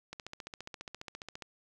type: click train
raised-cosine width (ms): 0.2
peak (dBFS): -25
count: 20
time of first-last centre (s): 0.13-1.423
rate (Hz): 14.7
effects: none